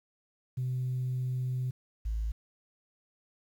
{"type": "tone pair in turn", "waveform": "sine", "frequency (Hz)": [127.5, 54.54], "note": ["C3", "A1"], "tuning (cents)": [-44, -15], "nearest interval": "octave + minor third", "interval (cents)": 1471, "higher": "first", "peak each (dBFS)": -28, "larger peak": "neither", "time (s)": [[0.57, 1.71], [2.05, 2.32]], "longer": "first", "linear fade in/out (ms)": 10, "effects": ["tanh soft clip ceiling -26 dBFS", "10-bit"]}